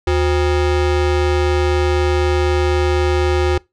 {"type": "ring-modulated tone", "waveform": "square", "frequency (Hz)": 220, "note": "A3", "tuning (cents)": 0, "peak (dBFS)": -11, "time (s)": [0.07, 3.58], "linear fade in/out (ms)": 5, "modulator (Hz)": 142, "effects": ["noise-tail reverb RT60 0.2 s tail -23 dB re dry", "low-pass 5000 Hz 12 dB/octave"]}